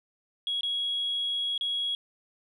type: tone with dropouts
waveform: sine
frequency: 3322 Hz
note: G#7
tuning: in tune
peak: -26 dBFS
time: 0.47-1.95 s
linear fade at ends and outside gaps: 1 ms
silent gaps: 0.609-0.632 / 1.578-1.61 s
effects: tanh soft clip ceiling -22 dBFS